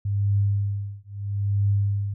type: tone with tremolo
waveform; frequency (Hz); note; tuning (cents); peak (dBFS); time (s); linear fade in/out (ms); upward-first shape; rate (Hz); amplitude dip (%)
sine; 100.7; G2; +47; -17; 0.05-2.14; 5; triangle; 0.76; 100
effects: none